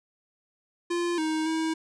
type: tone with pitch steps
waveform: square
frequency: 346.6 / 314.3 / 320.6 Hz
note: F4 / D#4 / E4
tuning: -13 / +18 / -48 cents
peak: -26 dBFS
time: 0.9-1.74 s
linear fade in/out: 10 ms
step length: 280 ms
effects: resampled to 22050 Hz